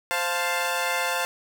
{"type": "chord", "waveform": "15% pulse", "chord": "F major", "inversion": "second", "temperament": "equal", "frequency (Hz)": [523.3, 698.5, 880], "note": ["C5", "F5", "A5"], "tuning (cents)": [0, 0, 0], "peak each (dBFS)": -22, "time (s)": [0.11, 1.25], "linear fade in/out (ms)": 0, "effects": []}